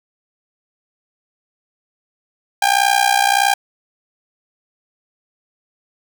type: tone with amplitude modulation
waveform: sawtooth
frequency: 800 Hz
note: G5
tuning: 35 cents sharp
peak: -5 dBFS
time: 2.62-3.54 s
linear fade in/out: 5 ms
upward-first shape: sine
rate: 61.6 Hz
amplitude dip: 85%
effects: none